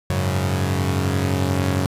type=chord; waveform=sawtooth; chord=F# suspended second; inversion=none; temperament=equal; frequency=92.5 / 103.83 / 138.59 Hz; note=F#2 / G#2 / C#3; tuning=0 / 0 / 0 cents; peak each=-17 / -23 / -20 dBFS; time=0.1-1.86 s; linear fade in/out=0 ms; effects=resampled to 32000 Hz + 8-bit